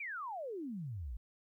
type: exponential sweep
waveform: sine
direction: down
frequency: 2442 to 51 Hz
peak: -39 dBFS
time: 0-1.17 s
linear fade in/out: 5 ms
effects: 13-bit